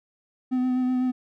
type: tone with vibrato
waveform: triangle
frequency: 253.6 Hz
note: B3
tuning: 46 cents sharp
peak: -19 dBFS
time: 0.51-1.12 s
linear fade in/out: 20 ms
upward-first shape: sine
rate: 8 Hz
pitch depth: 18 cents each way
effects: none